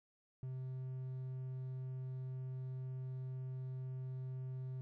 triangle tone, 129.7 Hz, C3, 15 cents flat, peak -39 dBFS, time 0.43-4.81 s, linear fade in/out 0 ms, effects none

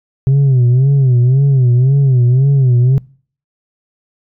sine tone with vibrato, 130.5 Hz, C3, 4 cents flat, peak -4 dBFS, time 0.27-2.98 s, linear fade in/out 0 ms, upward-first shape sine, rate 1.9 Hz, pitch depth 130 cents each way, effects noise-tail reverb RT60 0.5 s tail -26 dB re dry + tanh soft clip ceiling -6 dBFS

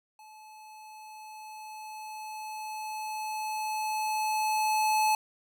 square tone with level ramp, 862 Hz, A5, 36 cents flat, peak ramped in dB -50 to -23 dBFS, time 0.19-5.15 s, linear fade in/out 2 ms, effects none

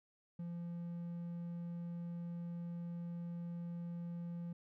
triangle tone, 171.7 Hz, F3, 29 cents flat, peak -39 dBFS, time 0.39-4.53 s, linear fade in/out 5 ms, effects none

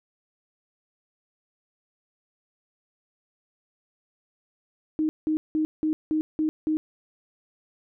sine tone bursts, 311.1 Hz, D#4, in tune, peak -21 dBFS, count 7, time 4.99-6.77 s, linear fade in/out 0 ms, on 100 ms, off 180 ms, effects none

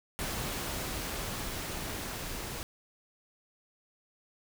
pink noise with level ramp, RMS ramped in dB -35 to -39 dBFS, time 0.19-2.63 s, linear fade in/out 0 ms, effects none

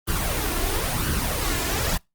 pink noise with flanger, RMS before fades -24 dBFS, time 0.07-1.98 s, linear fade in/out 20 ms, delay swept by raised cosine 0.64 to 2.94 ms, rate 0.98 Hz, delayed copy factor +0.6, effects noise-tail reverb RT60 0.2 s tail -25 dB re dry + Opus 24 kbps

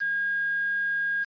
sine tone with quantisation, 1627 Hz, G#6, 36 cents flat, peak -24 dBFS, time 0-1.25 s, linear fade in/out 20 ms, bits 7, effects resampled to 11025 Hz

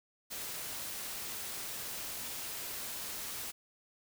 white noise, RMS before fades -41 dBFS, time 0.3-3.52 s, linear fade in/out 20 ms, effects none

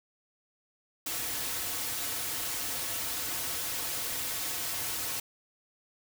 white noise with comb filter, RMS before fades -34 dBFS, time 1.06-5.2 s, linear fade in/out 5 ms, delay 5 ms, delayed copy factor -0.65, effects none

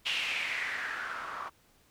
blue noise with low-pass filter sweep, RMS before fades -35 dBFS, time 0.05-1.5 s, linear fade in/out 20 ms, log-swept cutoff 3000 to 1100 Hz, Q 4.7, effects pink hiss -65 dBFS RMS until 1.9 s

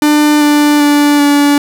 45% pulse tone with pitch steps, 298.3 / 294.9 / 291.5 / 288.1 Hz, D4 / D4 / D4 / D4, +27 / +7 / -13 / -33 cents, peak -6 dBFS, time 0.02-1.58 s, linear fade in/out 2 ms, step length 390 ms, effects none

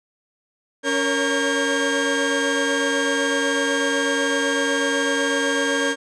35% pulse tone cluster, 281 / 464.4 / 554 / 1610 Hz, C#4 / A#4 / C#5 / G6, +24 / -7 / -1 / +46 cents, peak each -23 / -23 / -27 / -21 dBFS, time 0.83-5.96 s, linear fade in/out 50 ms, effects resampled to 22050 Hz

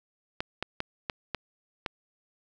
clicks, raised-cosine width 0.3 ms, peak -14 dBFS, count 6, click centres 0.405 / 0.626 / 0.804 / 1.098 / 1.347 / 1.862 s, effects none

